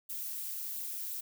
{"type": "noise with flanger", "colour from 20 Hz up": "violet", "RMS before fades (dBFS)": -39, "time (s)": [0.09, 1.21], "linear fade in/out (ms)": 10, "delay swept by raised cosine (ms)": [0.24, 4.04], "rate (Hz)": 2.9, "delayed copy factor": 0.5, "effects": []}